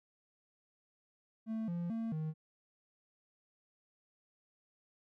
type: tone with pitch steps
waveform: triangle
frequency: 222.1 / 172.4 / 226.5 / 156.6 Hz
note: A3 / F3 / A#3 / D#3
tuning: +16 / -22 / -50 / +11 cents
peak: -33 dBFS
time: 1.46-2.34 s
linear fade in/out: 50 ms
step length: 220 ms
effects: none